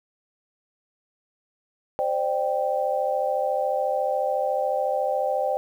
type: chord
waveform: sine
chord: C suspended second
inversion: none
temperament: equal with one note detuned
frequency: 523.3 / 597.3 / 784 Hz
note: C5 / D5 / G5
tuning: 0 / +29 / 0 cents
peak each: -26 dBFS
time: 1.99-5.57 s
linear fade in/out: 0 ms
effects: 9-bit